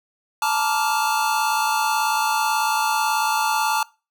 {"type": "chord", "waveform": "square", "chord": "Bb major seventh", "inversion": "third", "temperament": "just", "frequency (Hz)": [874.1, 932.3, 1165.4, 1398.5], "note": ["A5", "Bb5", "D6", "F6"], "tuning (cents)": [-12, 0, -14, 2], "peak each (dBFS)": [-22, -28, -27, -28], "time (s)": [0.42, 3.83], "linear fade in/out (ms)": 2, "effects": ["noise-tail reverb RT60 0.3 s tail -22 dB re dry"]}